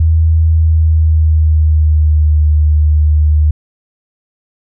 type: tone with pitch glide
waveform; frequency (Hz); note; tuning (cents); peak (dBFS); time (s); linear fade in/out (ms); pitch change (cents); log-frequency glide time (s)
sine; 80.4 to 75.93; E2 to D#2; -43 to -42; -6; 0-3.51; 5; -99; 0.52-2.42
effects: none